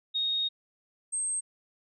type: tone pair in turn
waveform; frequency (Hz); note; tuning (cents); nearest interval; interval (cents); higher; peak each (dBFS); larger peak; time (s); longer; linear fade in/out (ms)
sine; 3729 / 8371; A#7 / C9; 0 / 0; octave + major second; 1400; second; -26 / -28; first; 0.14-0.49 / 1.12-1.41; first; 20
effects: none